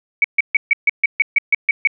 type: tone bursts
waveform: sine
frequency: 2258 Hz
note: C#7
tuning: 31 cents sharp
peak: -9 dBFS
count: 11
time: 0.22-1.873 s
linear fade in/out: 2 ms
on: 23 ms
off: 140 ms
effects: none